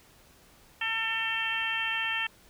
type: harmonic tone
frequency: 448.8 Hz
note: A4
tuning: 34 cents sharp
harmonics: 2 / 3 / 4 / 5 / 6 / 7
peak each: -39 / -39 / -32 / -39 / -32 / -35 dBFS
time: 0.81-2.27 s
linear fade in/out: 5 ms
effects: pink hiss -58 dBFS RMS until 2.49 s